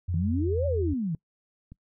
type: tone with pitch glide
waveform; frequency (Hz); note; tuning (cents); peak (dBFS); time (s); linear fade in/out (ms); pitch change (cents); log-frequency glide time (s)
sine; 88.8 to 83.82; F2 to E2; +29 to +29; -26; 0.08-0.94; 10; -100; 0.25-0.63
type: exponential two-way sweep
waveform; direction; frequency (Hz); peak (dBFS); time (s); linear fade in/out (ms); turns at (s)
sine; up then down; 150 to 587.3 to 150; -26; 0.14-1.15; 2; 0.66
type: click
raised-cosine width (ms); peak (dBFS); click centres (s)
5; -32; 1.72
effects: noise-tail reverb RT60 0.1 s tail -24 dB re dry